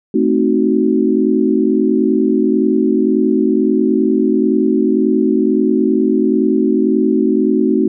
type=chord; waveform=sine; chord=A diminished seventh; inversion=none; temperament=equal with one note detuned; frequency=220 / 261.6 / 311.1 / 373.2 Hz; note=A3 / C4 / Eb4 / Gb4; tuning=0 / 0 / 0 / +15 cents; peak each=-16 dBFS; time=0.14-7.88 s; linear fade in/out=5 ms; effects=none